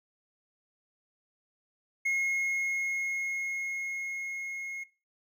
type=tone with level ramp; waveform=triangle; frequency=2160 Hz; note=C#7; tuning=45 cents flat; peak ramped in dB=-24 to -34 dBFS; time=2.05-4.84 s; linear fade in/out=10 ms; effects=noise-tail reverb RT60 0.3 s tail -18 dB re dry